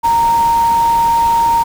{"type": "tone in noise", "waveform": "sine", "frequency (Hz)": 927, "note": "A#5", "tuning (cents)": -10, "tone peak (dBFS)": -9, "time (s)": [0.03, 1.64], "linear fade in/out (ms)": 20, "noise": "pink", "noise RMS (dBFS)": -27, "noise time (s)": [0.03, 1.64], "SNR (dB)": 15, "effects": []}